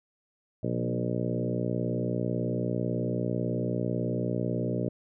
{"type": "harmonic tone with a mistuned harmonic", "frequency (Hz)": 60, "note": "B1", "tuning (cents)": -49, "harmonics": [2, 3, 4, 5, 6, 7, 8, 9, 10], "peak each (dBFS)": [-32, -34, -35, -36, -37, -37, -38, -39, -39], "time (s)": [0.63, 4.89], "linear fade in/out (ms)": 5, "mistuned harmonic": 3, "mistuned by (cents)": -18, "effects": []}